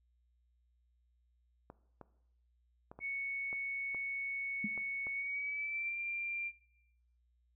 clicks, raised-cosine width 1 ms, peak -35 dBFS, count 8, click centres 1.701 / 2.013 / 2.915 / 2.99 / 3.529 / 3.947 / 4.777 / 5.069 s
sine tone with pitch glide, 2217 to 2376 Hz, C#7 to D7, 0 to +20 cents, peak -36 dBFS, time 3-6.52 s, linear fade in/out 50 ms, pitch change +120 cents, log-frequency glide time 5.13-5.99 s
sine tone with exponential decay, 210.6 Hz, G#3, 24 cents sharp, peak -31 dBFS, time 4.64-4.72 s, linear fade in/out 5 ms, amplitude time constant 17 ms
effects noise-tail reverb RT60 0.8 s tail -17 dB re dry + added 60 Hz sine -70 dBFS peak until 7.55 s

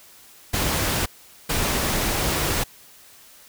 pink noise bursts at uneven times, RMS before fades -23 dBFS, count 2, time 0.53-1.06 / 1.49-2.64 s, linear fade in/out 10 ms, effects white hiss -49 dBFS RMS until 3.48 s

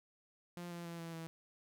sawtooth tone with pitch steps, 174.61 / 171.81 / 169.05 / 166.34 / 163.67 Hz, F3 / F3 / E3 / E3 / E3, 0 / -28 / +44 / +16 / -12 cents, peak -40 dBFS, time 0.57-1.27 s, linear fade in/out 0 ms, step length 140 ms, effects none

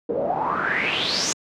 pink noise with low-pass filter sweep, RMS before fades -23 dBFS, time 0.09-1.33 s, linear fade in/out 5 ms, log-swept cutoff 440 to 6900 Hz, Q 7.9, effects high-pass 200 Hz 12 dB/octave

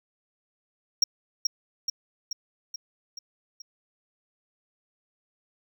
triangle tone with echo, 5588 Hz, F8, in tune, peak -15 dBFS, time 1.02-1.04 s, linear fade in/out 5 ms, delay 430 ms, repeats 6, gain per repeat -4 dB, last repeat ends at 3.62 s, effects none

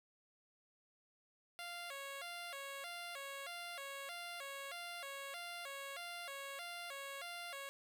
10% pulse tone with vibrato, 620 Hz, D#5, 6 cents flat, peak -37 dBFS, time 1.59-7.69 s, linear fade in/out 0 ms, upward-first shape square, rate 1.6 Hz, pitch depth 200 cents each way, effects none

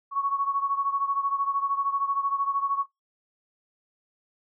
sine beating tone pair, 1108.7 / 1121.7 Hz, C#6 / C#6, 0 / +20 cents, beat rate 13 Hz, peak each -25 / -29 dBFS, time 0.11-2.86 s, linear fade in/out 50 ms, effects noise-tail reverb RT60 0.2 s tail -25 dB re dry

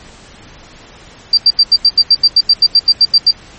sine tone bursts, 4699 Hz, D8, in tune, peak -3 dBFS, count 16, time 1.33-3.31 s, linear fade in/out 5 ms, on 45 ms, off 84 ms, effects pink hiss -38 dBFS RMS until 3.58 s + MP3 32 kbps

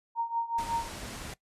sine tone with tremolo, 927 Hz, A#5, 10 cents flat, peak -25 dBFS, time 0.15-0.89 s, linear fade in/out 50 ms, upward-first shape triangle, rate 5.4 Hz, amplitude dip 90%
pink low-pass noise, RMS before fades -41 dBFS, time 0.58-1.34 s, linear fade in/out 5 ms, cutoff 11000 Hz, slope 24 dB/octave
effects noise-tail reverb RT60 0.1 s tail -19 dB re dry + resampled to 32000 Hz

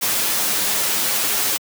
white noise with comb filter, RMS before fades -20 dBFS, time 0.01-1.58 s, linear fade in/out 20 ms, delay 9.5 ms, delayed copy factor +0.65, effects high-pass 150 Hz 12 dB/octave

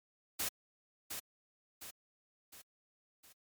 white noise with echo, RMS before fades -36 dBFS, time 0.39-0.49 s, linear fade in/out 10 ms, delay 710 ms, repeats 4, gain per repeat -6 dB, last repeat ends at 3.33 s, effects MP3 96 kbps

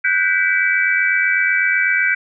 sine chord, G major seventh, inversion third, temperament equal with one note detuned, 1480 / 1568 / 1975.5 / 2298 Hz, F#6 / G6 / B6 / D7, 0 / 0 / 0 / -38 cents, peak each -20 / -19 / -20 / -18 dBFS, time 0.04-2.15 s, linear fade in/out 10 ms, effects none

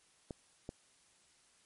clicks, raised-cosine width 2 ms, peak -28 dBFS, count 2, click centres 0.308 / 0.691 s, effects white hiss -68 dBFS RMS until 1.65 s + MP3 48 kbps

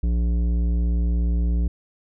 sine tone with tanh clipping, 58.5 Hz, A#1, 7 cents sharp, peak -20 dBFS, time 0.03-1.68 s, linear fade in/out 5 ms, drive 12 dB, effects none

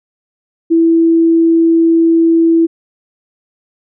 sine tone, 330.3 Hz, E4, 4 cents sharp, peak -6 dBFS, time 0.7-2.67 s, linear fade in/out 20 ms, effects none

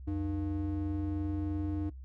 triangle ring-modulated tone, 196 Hz, G3, in tune, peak -26 dBFS, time 0.07-1.9 s, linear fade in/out 10 ms, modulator 108 Hz, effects noise-tail reverb RT60 0.2 s tail -25 dB re dry + added 65 Hz sine -43 dBFS peak until 2.04 s

